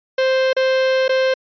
45% pulse tone with dropouts, 523.3 Hz, C5, in tune, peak -14 dBFS, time 0.18-1.34 s, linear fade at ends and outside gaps 5 ms, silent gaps 0.531-0.565 / 1.081-1.092 s, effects resampled to 11025 Hz

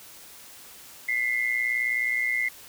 sine tone pair together, 2005 / 2124 Hz, B6 / C7, +26 / +25 cents, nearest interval minor second, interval 99 cents, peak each -26 dBFS, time 1.08-2.49 s, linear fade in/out 10 ms, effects white hiss -47 dBFS RMS until 2.68 s

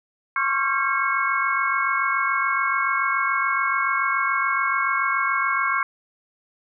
sine tone cluster, 1074 / 1121 / 1373 / 1607 / 2191 Hz, C6 / C#6 / F6 / G6 / C#7, +45 / +19 / -30 / +43 / -21 cents, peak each -26 dBFS, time 0.36-5.83 s, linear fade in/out 2 ms, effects none

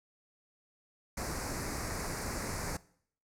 pink band-stop noise, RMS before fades -37 dBFS, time 1.17-2.77 s, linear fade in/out 5 ms, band 2300 to 4500 Hz, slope 48 dB/octave, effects noise-tail reverb RT60 0.6 s tail -20 dB re dry + low-pass 11000 Hz 12 dB/octave

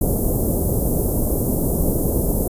pink band-stop noise, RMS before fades -19 dBFS, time 0.01-2.48 s, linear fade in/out 5 ms, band 580 to 11000 Hz, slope 24 dB/octave, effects resampled to 32000 Hz

